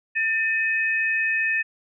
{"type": "tone pair together", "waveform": "sine", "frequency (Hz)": [1792.5, 2535], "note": ["A6", "D#7"], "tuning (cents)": [32, 32], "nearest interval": "tritone", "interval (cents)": 600, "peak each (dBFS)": [-22, -24], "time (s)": [0.15, 1.63], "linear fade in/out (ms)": 20, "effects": []}